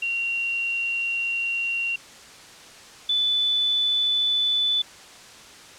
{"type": "tone pair in turn", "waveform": "sine", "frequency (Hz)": [2755, 3487], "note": ["F7", "A7"], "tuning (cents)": [-24, -16], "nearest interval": "major third", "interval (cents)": 408, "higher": "second", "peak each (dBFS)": [-23, -19], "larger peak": "second", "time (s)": [[0.02, 1.96], [3.09, 4.82]], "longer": "first", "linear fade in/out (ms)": 5, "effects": ["white hiss -45 dBFS RMS until 5.78 s", "low-pass 7000 Hz 12 dB/octave"]}